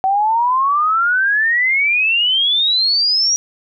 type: exponential sweep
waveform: sine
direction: up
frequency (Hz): 754 to 5790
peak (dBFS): -12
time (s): 0.04-3.36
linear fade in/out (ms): 0
effects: none